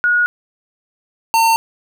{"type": "tone pair in turn", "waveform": ["sine", "square"], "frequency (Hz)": [1449, 907], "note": ["F#6", "A#5"], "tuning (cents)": [-37, -48], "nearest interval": "minor sixth", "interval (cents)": 811, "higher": "first", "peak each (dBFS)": -11, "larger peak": "neither", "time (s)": [[0.04, 0.26], [1.34, 1.56]], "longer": "neither", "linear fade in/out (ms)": 0, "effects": []}